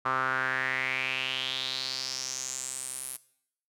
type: tone with band-pass filter sweep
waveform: sawtooth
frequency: 130.81 Hz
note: C3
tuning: in tune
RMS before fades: -32 dBFS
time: 0.05-3.17 s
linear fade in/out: 10 ms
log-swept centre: 1200 to 11000 Hz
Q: 5.2
effects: noise-tail reverb RT60 0.7 s tail -19 dB re dry